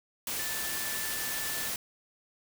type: tone in noise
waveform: sine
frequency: 1757 Hz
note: A6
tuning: 3 cents flat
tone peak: -40 dBFS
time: 0.39-1.69 s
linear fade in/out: 2 ms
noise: white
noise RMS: -34 dBFS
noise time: 0.27-1.76 s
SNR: -9 dB
effects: none